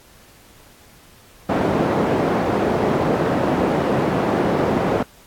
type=band-pass noise; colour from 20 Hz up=white; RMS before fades=-19 dBFS; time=1.49-5.03 s; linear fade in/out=5 ms; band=130 to 560 Hz; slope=12 dB/octave; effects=pink hiss -49 dBFS RMS until 5.26 s + AAC 64 kbps